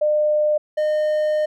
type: tone pair in turn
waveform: sine / triangle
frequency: 603 / 610.4 Hz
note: D5 / D#5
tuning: +46 / -33 cents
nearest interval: unison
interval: 21 cents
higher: second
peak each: -15 dBFS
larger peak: neither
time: 0.01-0.58 / 0.77-1.46 s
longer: second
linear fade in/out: 10 ms
effects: none